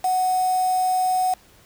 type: tone with quantisation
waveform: sine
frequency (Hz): 740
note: F#5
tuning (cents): 0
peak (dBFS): -18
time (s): 0.04-1.34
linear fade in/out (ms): 5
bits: 5
effects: pink hiss -53 dBFS RMS until 1.65 s